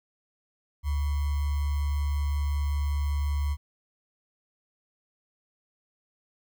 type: tone with sample-and-hold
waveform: sine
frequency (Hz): 72.3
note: D2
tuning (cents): -27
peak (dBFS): -24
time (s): 0.83-3.57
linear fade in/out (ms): 50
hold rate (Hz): 1050
effects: none